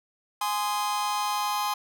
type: chord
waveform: 45% pulse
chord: Ab major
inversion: none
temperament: just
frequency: 830.6 / 1038.3 / 1245.9 Hz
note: Ab5 / C6 / Eb6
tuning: 0 / -14 / +2 cents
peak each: -29 / -29 / -35 dBFS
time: 0.41-1.74 s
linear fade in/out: 5 ms
effects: none

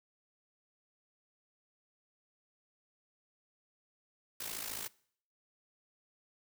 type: noise with amplitude modulation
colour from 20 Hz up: white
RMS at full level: -38 dBFS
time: 4.4-4.88 s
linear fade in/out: 5 ms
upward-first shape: sine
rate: 54.4 Hz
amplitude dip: 70%
effects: noise-tail reverb RT60 0.6 s tail -23 dB re dry

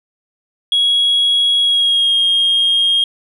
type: tone with pitch glide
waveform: sine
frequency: 3322 to 3241 Hz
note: G#7 to G#7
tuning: 0 to -43 cents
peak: -9 dBFS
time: 0.72-3.04 s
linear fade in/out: 2 ms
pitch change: -43 cents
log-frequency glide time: 1.61-2.16 s
effects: tanh soft clip ceiling -8 dBFS

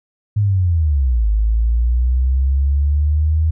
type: linear two-way sweep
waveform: sine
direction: down then up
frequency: 106.8 to 51.91 to 80.1 Hz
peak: -12 dBFS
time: 0.36-3.51 s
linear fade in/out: 10 ms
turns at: 1.28 s
effects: none

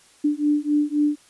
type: beating tone pair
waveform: sine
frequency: 293.7 / 297.5 Hz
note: D4 / D4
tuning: 0 / +22 cents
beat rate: 3.8 Hz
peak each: -21 dBFS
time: 0.24-1.16 s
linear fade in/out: 10 ms
effects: white hiss -54 dBFS RMS until 1.29 s + resampled to 24000 Hz

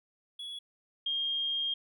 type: tone pair in turn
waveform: triangle / sine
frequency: 3372 / 3223 Hz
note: G#7 / G7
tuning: +26 / +47 cents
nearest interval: minor second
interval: 79 cents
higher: first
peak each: -37 / -29 dBFS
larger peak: second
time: 0.39-0.59 / 1.06-1.74 s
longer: second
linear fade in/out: 5 ms
effects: none

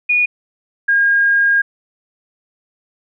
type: tone pair in turn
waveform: sine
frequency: 2453 / 1622.2 Hz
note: D#7 / G#6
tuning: -25 / -41 cents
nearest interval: perfect fifth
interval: 716 cents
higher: first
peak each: -11 / -10 dBFS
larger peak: second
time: 0.09-0.26 / 0.88-1.62 s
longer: second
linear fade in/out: 10 ms
effects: none

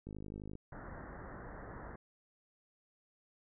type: click train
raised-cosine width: 3 ms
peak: -33 dBFS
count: 26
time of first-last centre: 0.07-0.554 s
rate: 51.7 Hz
type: low-pass noise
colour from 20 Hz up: pink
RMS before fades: -48 dBFS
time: 0.72-1.96 s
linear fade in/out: 5 ms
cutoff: 1900 Hz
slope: 96 dB/octave
effects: none

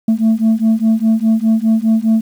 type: beating tone pair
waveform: sine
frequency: 220 / 224.9 Hz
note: A3 / A3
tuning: 0 / +38 cents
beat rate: 4.9 Hz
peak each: -11 dBFS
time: 0.08-2.21 s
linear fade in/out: 5 ms
effects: tanh soft clip ceiling -7 dBFS + 7-bit

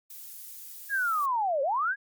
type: noise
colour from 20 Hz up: violet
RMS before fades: -43 dBFS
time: 0.1-1.26 s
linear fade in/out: 5 ms
type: linear two-way sweep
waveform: sine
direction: down then up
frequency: 1686 to 522 to 1686 Hz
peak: -24 dBFS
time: 0.89-1.96 s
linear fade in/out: 50 ms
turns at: 1.62 s
effects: MP3 96 kbps

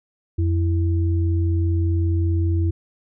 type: tone pair together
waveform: sine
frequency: 87.51 / 330.4 Hz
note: F2 / E4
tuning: +4 / +4 cents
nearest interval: octave + major seventh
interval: 2300 cents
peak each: -17 / -27 dBFS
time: 0.38-2.71 s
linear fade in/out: 10 ms
effects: none

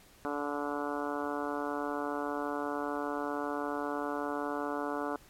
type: harmonic tone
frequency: 145.1 Hz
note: D3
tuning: 21 cents flat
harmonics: 2 / 3 / 4 / 5 / 6 / 7 / 8 / 9 / 10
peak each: -37 / -39 / -40 / -41 / -42 / -42 / -43 / -44 / -44 dBFS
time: 0.25-5.16 s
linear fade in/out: 0 ms
effects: pink hiss -59 dBFS RMS until 5.29 s + MP3 64 kbps

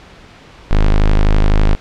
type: tone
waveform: square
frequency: 25.96 Hz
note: G#0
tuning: in tune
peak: -8 dBFS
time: 0.71-1.75 s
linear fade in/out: 0 ms
effects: pink hiss -40 dBFS RMS until 1.8 s + low-pass 4000 Hz 12 dB/octave

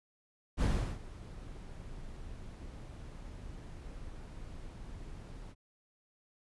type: noise with ADSR envelope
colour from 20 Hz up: brown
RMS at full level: -27 dBFS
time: 0.57-5.55 s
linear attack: 48 ms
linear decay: 360 ms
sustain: -19 dB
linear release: 46 ms
effects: resampled to 24000 Hz

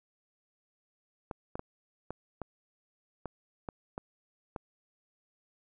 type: clicks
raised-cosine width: 1 ms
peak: -23 dBFS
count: 9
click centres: 1.312 / 1.555 / 1.594 / 2.106 / 2.417 / 3.257 / 3.688 / 3.979 / 4.562 s
effects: none

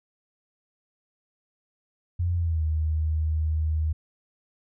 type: tone with pitch glide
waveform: sine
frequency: 87.31 to 78.23 Hz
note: F2 to D#2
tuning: 0 to +10 cents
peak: -22 dBFS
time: 2.19-3.93 s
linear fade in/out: 10 ms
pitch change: -190 cents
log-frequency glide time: 2.35-2.63 s
effects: none

